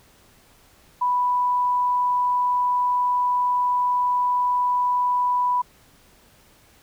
sine tone, 987.8 Hz, B5, in tune, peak -18 dBFS, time 1.01-5.62 s, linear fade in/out 10 ms, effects pink hiss -55 dBFS RMS until 6.82 s

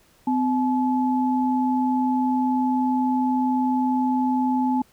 sine tone pair together, 255.4 / 859 Hz, C4 / A5, -42 / -42 cents, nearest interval octave + major sixth, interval 2100 cents, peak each -20 / -24 dBFS, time 0.27-4.82 s, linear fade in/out 5 ms, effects pink hiss -58 dBFS RMS until 4.92 s

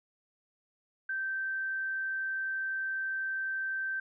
sine tone, 1557 Hz, G6, 12 cents flat, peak -31 dBFS, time 1.09-4 s, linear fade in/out 5 ms, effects none

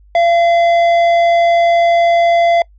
triangle tone with tanh clipping, 683 Hz, F5, 39 cents flat, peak -10 dBFS, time 0.15-2.62 s, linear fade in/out 2 ms, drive 14 dB, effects noise-tail reverb RT60 0.1 s tail -25 dB re dry + added 50 Hz sine -42 dBFS peak until 2.78 s

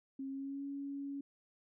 sine tone with pitch glide, 270.2 to 279.6 Hz, C#4 to C#4, -44 to +15 cents, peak -39 dBFS, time 0.19-1.21 s, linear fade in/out 5 ms, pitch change +59 cents, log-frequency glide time 0.3-0.64 s, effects none

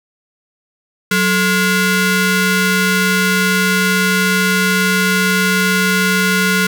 sawtooth ring-modulated tone, 622.3 Hz, D#5, in tune, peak -5 dBFS, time 1.11-6.67 s, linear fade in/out 5 ms, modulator 808 Hz, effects none

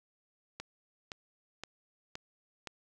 click train, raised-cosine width 0.2 ms, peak -23 dBFS, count 5, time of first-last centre 0.6-2.673 s, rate 1.93 Hz, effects none

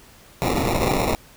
white noise with sample-and-hold, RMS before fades -21 dBFS, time 0.42-1.15 s, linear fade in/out 0 ms, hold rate 1575 Hz, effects pink hiss -49 dBFS RMS until 1.36 s

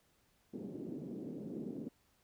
pink band-pass noise, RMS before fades -44 dBFS, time 0.53-1.89 s, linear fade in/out 10 ms, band 190 to 370 Hz, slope 24 dB/octave, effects pink hiss -73 dBFS RMS until 2.23 s

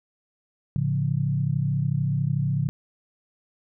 sine chord, A augmented, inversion none, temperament equal with one note detuned, 110 / 141.01 / 174.61 Hz, A2 / C#3 / E#3, 0 / +30 / 0 cents, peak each -28 / -23 / -29 dBFS, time 0.76-2.69 s, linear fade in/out 0 ms, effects none

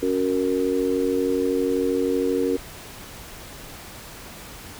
harmonic tone, 92.7 Hz, F#2, 4 cents sharp, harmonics 3 / 4 / 5, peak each -24 / -25 / -23 dBFS, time 0.02-2.57 s, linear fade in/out 10 ms, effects pink hiss -40 dBFS RMS until 4.79 s

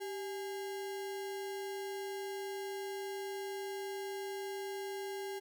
sine tone with sample-and-hold, 390.7 Hz, G4, 6 cents flat, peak -38 dBFS, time 0-5.4 s, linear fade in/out 20 ms, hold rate 1225 Hz, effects none

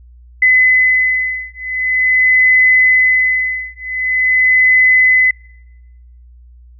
sine beating tone pair, 2021 / 2021.45 Hz, B6 / B6, +39 / +40 cents, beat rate 0.45 Hz, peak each -12 dBFS, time 0.42-5.31 s, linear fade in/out 5 ms, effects noise-tail reverb RT60 1.0 s tail -24 dB re dry + added 60 Hz sine -38 dBFS peak until 6.79 s

